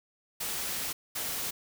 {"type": "noise bursts at uneven times", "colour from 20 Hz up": "white", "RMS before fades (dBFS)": -34, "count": 2, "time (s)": [[0.4, 0.93], [1.15, 1.51]], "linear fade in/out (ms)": 10, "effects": []}